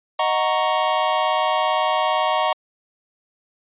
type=chord; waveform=square; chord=D# minor seventh; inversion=none; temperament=equal; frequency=622.3 / 740 / 932.3 / 1108.7 Hz; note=D#5 / F#5 / A#5 / C#6; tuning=0 / 0 / 0 / 0 cents; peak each=-24 dBFS; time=0.19-2.53 s; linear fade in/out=5 ms; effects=resampled to 8000 Hz